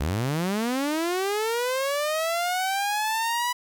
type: linear sweep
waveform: sawtooth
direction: up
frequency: 63.4 to 987.8 Hz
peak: -20 dBFS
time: 0-3.53 s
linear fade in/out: 10 ms
effects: 10-bit